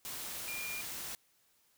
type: tone in noise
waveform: sine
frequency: 2405 Hz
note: D7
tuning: 41 cents sharp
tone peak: -40 dBFS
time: 0.48-0.81 s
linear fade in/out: 0 ms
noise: white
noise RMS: -42 dBFS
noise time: 0.05-1.15 s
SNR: -1 dB
effects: white hiss -71 dBFS RMS until 1.77 s